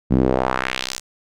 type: tone with band-pass filter sweep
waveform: sawtooth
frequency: 64.2 Hz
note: C2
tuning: 32 cents flat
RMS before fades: -20 dBFS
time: 0.1-1 s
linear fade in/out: 20 ms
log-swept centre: 200 to 7300 Hz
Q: 1.6
effects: none